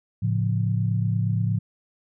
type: chord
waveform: sine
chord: A augmented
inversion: none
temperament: equal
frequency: 110 / 138.59 / 174.61 Hz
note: A2 / C#3 / E#3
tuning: 0 / 0 / 0 cents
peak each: -22 / -28 / -27 dBFS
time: 0.22-1.59 s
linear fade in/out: 10 ms
effects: none